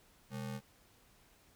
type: ring-modulated tone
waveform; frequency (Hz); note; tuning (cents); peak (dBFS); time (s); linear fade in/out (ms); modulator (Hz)
square; 167.2; E3; +25; -37; 0.3-0.61; 50; 38.9
effects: pink hiss -66 dBFS RMS until 1.55 s